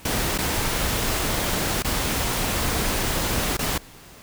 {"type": "noise with dropouts", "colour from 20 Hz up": "pink", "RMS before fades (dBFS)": -24, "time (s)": [0.05, 3.78], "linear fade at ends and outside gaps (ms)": 5, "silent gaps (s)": [[0.379, 0.385], [1.824, 1.845], [3.57, 3.59]], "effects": ["pink hiss -46 dBFS RMS until 4.22 s"]}